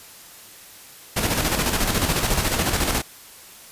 pink noise with tremolo, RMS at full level -20 dBFS, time 1.16-3.02 s, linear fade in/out 10 ms, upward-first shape square, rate 14 Hz, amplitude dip 45%, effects white hiss -44 dBFS RMS until 3.71 s + resampled to 32000 Hz

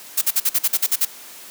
blue noise bursts, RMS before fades -17 dBFS, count 10, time 0.17-1.053 s, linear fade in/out 10 ms, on 46 ms, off 47 ms, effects white hiss -40 dBFS RMS until 1.5 s + high-pass 200 Hz 12 dB/octave

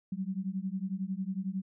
sine beating tone pair, 185 / 196 Hz, F#3 / G3, 0 / 0 cents, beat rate 11 Hz, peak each -35 / -35 dBFS, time 0.12-1.62 s, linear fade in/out 5 ms, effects none

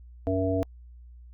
harmonic tone, 94.3 Hz, F#2, 33 cents sharp, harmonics 1 / 3 / 5 / 7, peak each -29 / -28 / -30 / -29 dBFS, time 0.27-0.63 s, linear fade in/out 0 ms, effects added 60 Hz sine -45 dBFS peak until 1.33 s + Opus 48 kbps

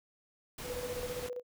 pink noise, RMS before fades -43 dBFS, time 0.58-1.29 s, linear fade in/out 5 ms
sine tone with tremolo, 493.9 Hz, B4, in tune, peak -35 dBFS, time 0.63-1.43 s, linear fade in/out 50 ms, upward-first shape square, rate 15 Hz, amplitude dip 60%
effects none

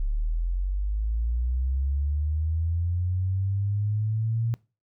sine linear sweep, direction up, 34.68 to 116.54 Hz, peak -23 dBFS, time 0-4.54 s, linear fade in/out 0 ms, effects noise-tail reverb RT60 0.3 s tail -22 dB re dry

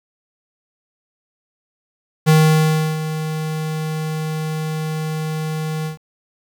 square tone with ADSR envelope, 156.5 Hz, D#3, 10 cents sharp, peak -9 dBFS, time 2.26-5.98 s, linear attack 27 ms, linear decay 690 ms, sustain -13 dB, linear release 120 ms, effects 8-bit

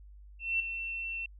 sine tone with ADSR envelope, 2698 Hz, E7, 40 cents sharp, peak -25 dBFS, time 0.39-1.26 s, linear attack 210 ms, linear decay 4 ms, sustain -9 dB, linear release 3 ms, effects added 50 Hz sine -49 dBFS peak until 1.39 s

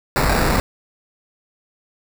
pink noise with sample-and-hold, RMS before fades -17 dBFS, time 0.16-0.6 s, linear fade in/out 0 ms, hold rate 3150 Hz, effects none

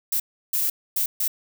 violet noise bursts at uneven times, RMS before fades -23 dBFS, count 4, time 0.12-0.2 / 0.53-0.7 / 0.96-1.06 / 1.2-1.28 s, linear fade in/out 5 ms, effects none

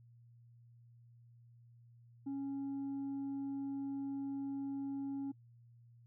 sine tone with tanh clipping, 276 Hz, C#4, 7 cents flat, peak -38 dBFS, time 2.26-5.32 s, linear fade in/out 10 ms, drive 2 dB, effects noise-tail reverb RT60 0.1 s tail -24 dB re dry + added 118 Hz sine -59 dBFS peak until 6.06 s

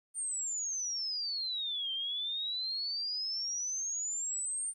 sine exponential two-way sweep, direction down then up, 8970 to 3131 to 8970 Hz, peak -33 dBFS, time 0.14-4.74 s, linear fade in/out 50 ms, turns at 1.92 s, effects 12-bit

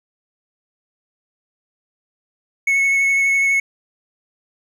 triangle tone with vibrato, 2200 Hz, C#7, 14 cents flat, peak -12 dBFS, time 2.67-3.6 s, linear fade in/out 5 ms, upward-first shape sine, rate 12 Hz, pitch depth 12 cents each way, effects none

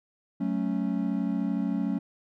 triangle chord, F# minor, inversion none, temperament equal with one note detuned, 186.71 / 220 / 277.2 Hz, F#3 / A3 / C#4, +16 / 0 / 0 cents, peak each -28 dBFS, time 0.4-1.99 s, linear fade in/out 10 ms, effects none

